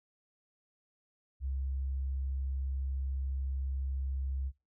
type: tone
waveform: sine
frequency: 67 Hz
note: C2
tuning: 42 cents sharp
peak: -32 dBFS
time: 1.4-4.52 s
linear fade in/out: 50 ms
effects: noise-tail reverb RT60 0.3 s tail -22 dB re dry